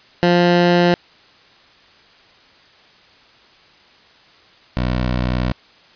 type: tone pair in turn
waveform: 15% pulse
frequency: 175.1 / 61.91 Hz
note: F3 / B1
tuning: +5 / +5 cents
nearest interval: octave + tritone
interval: 1800 cents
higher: first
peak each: -5 / -11 dBFS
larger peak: first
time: 0.23-0.94 / 4.77-5.52 s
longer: second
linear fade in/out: 0 ms
effects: white hiss -49 dBFS RMS until 5.95 s + resampled to 11025 Hz